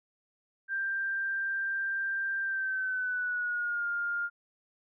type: tone with pitch glide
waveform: sine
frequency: 1581 to 1408.5 Hz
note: G6 to F6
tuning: +14 to +14 cents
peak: -29 dBFS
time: 0.68-4.3 s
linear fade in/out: 50 ms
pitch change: -200 cents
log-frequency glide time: 2.42-3.87 s
effects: none